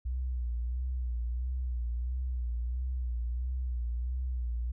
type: tone with vibrato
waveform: sine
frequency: 61.2 Hz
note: B1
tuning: 15 cents flat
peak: -30 dBFS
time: 0.05-4.72 s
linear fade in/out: 10 ms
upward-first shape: sine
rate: 1.5 Hz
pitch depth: 69 cents each way
effects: none